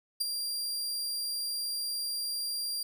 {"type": "tone with ADSR envelope", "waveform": "sawtooth", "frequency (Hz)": 4761, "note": "D8", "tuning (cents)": 23, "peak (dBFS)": -22, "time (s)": [0.2, 2.83], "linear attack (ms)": 13, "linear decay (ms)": 13, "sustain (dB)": -7, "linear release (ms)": 4, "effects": []}